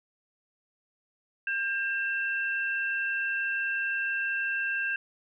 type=tone pair together; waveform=sine; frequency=1597.7 / 2687 Hz; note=G6 / E7; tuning=+33 / +33 cents; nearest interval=major sixth; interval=900 cents; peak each=-28 / -33 dBFS; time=1.47-4.96 s; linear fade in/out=2 ms; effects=none